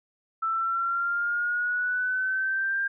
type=exponential sweep; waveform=sine; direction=up; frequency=1322 to 1599 Hz; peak=-24 dBFS; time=0.42-2.88 s; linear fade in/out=10 ms; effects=none